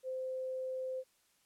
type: tone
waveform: sine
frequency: 518 Hz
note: C5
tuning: 17 cents flat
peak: -36 dBFS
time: 0.03-1.04 s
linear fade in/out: 50 ms
effects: white hiss -72 dBFS RMS until 1.45 s + low-pass 12000 Hz 12 dB/octave